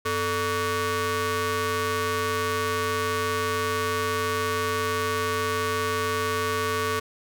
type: ring-modulated tone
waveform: sawtooth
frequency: 345.2 Hz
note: F4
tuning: 20 cents flat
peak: -17 dBFS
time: 0.05-7 s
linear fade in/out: 10 ms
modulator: 786 Hz
effects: none